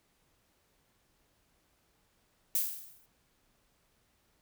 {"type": "noise with exponential decay", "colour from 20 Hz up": "violet", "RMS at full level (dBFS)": -27, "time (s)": [2.55, 3.06], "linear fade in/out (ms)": 2, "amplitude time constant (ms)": 110, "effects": ["pink hiss -72 dBFS RMS until 4.41 s"]}